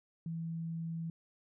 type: tone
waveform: sine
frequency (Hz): 164.81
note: E3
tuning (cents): 0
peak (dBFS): -36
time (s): 0.26-1.1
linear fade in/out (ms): 2
effects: none